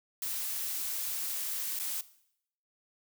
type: noise with dropouts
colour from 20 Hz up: blue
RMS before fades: -35 dBFS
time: 0.22-2.01 s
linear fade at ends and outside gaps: 2 ms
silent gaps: 1.791-1.797 s
effects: noise-tail reverb RT60 0.7 s tail -17 dB re dry